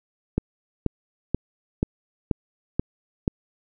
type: click train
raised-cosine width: 3 ms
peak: -8 dBFS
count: 7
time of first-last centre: 0.38-3.279 s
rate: 2.07 Hz
effects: none

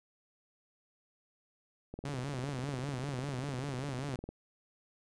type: click train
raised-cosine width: 2 ms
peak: -29 dBFS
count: 48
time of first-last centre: 1.94-4.29 s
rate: 20 Hz
type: tone with vibrato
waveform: sawtooth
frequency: 134.2 Hz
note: C3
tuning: 44 cents sharp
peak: -32 dBFS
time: 2.05-4.16 s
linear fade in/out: 2 ms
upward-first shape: sine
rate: 5.1 Hz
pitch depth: 140 cents each way
effects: resampled to 22050 Hz

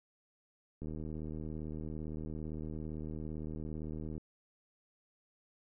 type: click train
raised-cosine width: 3 ms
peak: -30 dBFS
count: 262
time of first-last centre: 0.82-4.179 s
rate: 77.7 Hz
effects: none

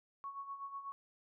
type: tone with tremolo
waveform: sine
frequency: 1108.7 Hz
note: C#6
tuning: in tune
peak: -40 dBFS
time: 0.24-0.92 s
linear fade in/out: 0 ms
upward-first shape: sine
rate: 8.1 Hz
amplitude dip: 65%
effects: none

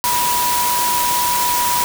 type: tone in noise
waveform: sine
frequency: 974 Hz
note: B5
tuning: 24 cents flat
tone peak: -17 dBFS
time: 0.04-1.84 s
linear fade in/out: 0 ms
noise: white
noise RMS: -20 dBFS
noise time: 0.04-1.84 s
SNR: 0 dB
effects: none

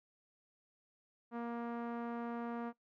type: tone with low-pass filter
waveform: sawtooth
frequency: 235.4 Hz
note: A#3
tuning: 17 cents sharp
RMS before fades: -41 dBFS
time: 1.31-2.73 s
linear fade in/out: 50 ms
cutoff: 1200 Hz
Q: 1.4
effects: noise-tail reverb RT60 0.1 s tail -19 dB re dry

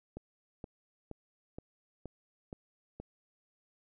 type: click train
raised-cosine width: 2 ms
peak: -29 dBFS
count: 7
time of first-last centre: 0.17-3 s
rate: 2.12 Hz
effects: none

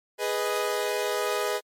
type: chord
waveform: sawtooth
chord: G# minor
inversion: none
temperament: equal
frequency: 415.3 / 493.9 / 622.3 Hz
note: G#4 / B4 / D#5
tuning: 0 / 0 / 0 cents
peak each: -25 / -26 / -27 dBFS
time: 0.18-1.61 s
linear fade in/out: 50 ms
effects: MP3 64 kbps

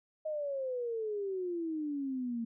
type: exponential sweep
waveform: sine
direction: down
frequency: 630 to 226.7 Hz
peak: -33 dBFS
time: 0.25-2.45 s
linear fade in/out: 10 ms
effects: none

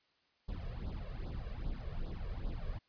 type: noise with flanger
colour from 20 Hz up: brown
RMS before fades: -40 dBFS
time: 0.48-2.79 s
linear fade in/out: 10 ms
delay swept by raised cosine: 0.21 to 1.81 ms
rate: 2.5 Hz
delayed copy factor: +0.95
effects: white hiss -74 dBFS RMS until 2.88 s + resampled to 11025 Hz

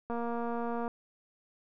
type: click train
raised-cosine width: 1 ms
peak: -23 dBFS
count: 184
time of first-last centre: 0.1-0.879 s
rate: 235 Hz
effects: none

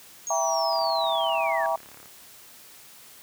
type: linear sweep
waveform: sine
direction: down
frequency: 6620 to 1619 Hz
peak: -29 dBFS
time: 0.27-1.66 s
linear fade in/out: 0 ms
type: chord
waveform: sine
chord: E diminished seventh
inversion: none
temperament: just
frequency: 659.3 / 791.1 / 949.3 / 1139.2 Hz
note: E5 / G5 / Bb5 / Db6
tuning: 0 / +16 / +31 / +47 cents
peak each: -26 / -29 / -28 / -32 dBFS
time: 0.3-1.76 s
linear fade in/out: 5 ms
type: click train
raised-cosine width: 0.5 ms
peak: -33 dBFS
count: 48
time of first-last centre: 0.73-2.058 s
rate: 35.4 Hz
effects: white hiss -49 dBFS RMS until 3.22 s + high-pass 60 Hz 12 dB/octave

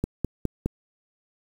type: click train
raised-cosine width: 3 ms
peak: -11 dBFS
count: 4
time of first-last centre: 0.04-0.66 s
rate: 4.84 Hz
effects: 7-bit

